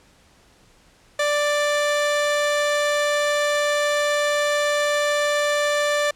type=tone pair together; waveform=35% pulse; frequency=587 / 1768.2 Hz; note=D5 / A6; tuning=-1 / +8 cents; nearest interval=octave + perfect fifth; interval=1909 cents; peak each=-18 / -23 dBFS; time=1.19-6.11 s; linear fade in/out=5 ms; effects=pink hiss -55 dBFS RMS until 6.15 s + low-pass 9000 Hz 12 dB/octave